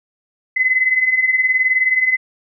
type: beating tone pair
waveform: sine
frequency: 2016 / 2035 Hz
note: B6 / C7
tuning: +35 / -49 cents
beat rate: 19 Hz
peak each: -19 / -14 dBFS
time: 0.56-2.17 s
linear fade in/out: 10 ms
effects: none